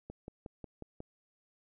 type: click train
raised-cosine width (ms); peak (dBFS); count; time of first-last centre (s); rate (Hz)
2; -30; 6; 0.1-1.004; 5.53
effects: none